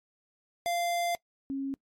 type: tone pair in turn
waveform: square / sine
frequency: 693 / 272.6 Hz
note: F5 / C#4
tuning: -14 / -29 cents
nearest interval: octave + major third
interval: 1615 cents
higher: first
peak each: -28 / -30 dBFS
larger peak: first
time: 0.66-1.15 / 1.5-1.74 s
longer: first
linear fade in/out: 0 ms
effects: noise-tail reverb RT60 0.1 s tail -23 dB re dry + MP3 64 kbps